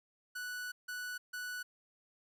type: tone bursts at uneven times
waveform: 45% pulse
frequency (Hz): 1480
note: F#6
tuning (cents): 0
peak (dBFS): -39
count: 3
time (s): 0.35-0.72 / 0.88-1.18 / 1.33-1.63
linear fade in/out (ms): 10
effects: none